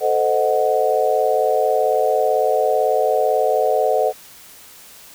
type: chord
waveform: sine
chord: A diminished seventh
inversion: none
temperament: equal with one note detuned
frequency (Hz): 440 / 518.1 / 622.3 / 740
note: A4 / C5 / Eb5 / Gb5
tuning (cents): 0 / -17 / 0 / 0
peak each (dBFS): -20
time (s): 0-4.13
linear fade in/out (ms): 50
effects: white hiss -43 dBFS RMS until 5.14 s